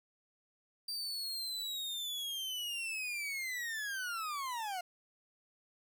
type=linear sweep; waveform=40% pulse; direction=down; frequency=4700 to 698.5 Hz; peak=-36 dBFS; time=0.88-4.81 s; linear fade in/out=5 ms; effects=11-bit